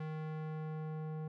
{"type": "tone with low-pass filter sweep", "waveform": "square", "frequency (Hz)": 156, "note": "D#3", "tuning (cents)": 5, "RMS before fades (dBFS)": -41, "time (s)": [0, 1.28], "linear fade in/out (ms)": 5, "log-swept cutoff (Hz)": [2200, 880], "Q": 0.71, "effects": []}